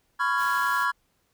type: chord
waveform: triangle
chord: C# dominant seventh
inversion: third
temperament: just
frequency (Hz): 997.9 / 1108.7 / 1385.9 / 1663.1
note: B5 / C#6 / E#6 / G#6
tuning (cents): +18 / 0 / -14 / +2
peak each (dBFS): -26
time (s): 0.19-0.92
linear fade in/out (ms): 20
type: noise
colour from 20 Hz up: white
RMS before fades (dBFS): -42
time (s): 0.36-0.87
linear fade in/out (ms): 50
effects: pink hiss -70 dBFS RMS until 1.33 s